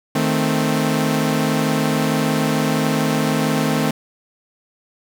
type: chord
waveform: sawtooth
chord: A diminished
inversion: second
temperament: equal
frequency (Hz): 155.56 / 220 / 261.6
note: Eb3 / A3 / C4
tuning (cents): 0 / 0 / 0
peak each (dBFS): -17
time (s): 0.15-3.91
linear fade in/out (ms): 5
effects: none